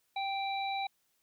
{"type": "harmonic tone", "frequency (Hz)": 784, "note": "G5", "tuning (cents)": 0, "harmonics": [1, 3, 5], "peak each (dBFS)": [-33, -40, -41], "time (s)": [0.16, 0.87], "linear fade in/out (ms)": 5, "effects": ["white hiss -75 dBFS RMS until 1.22 s"]}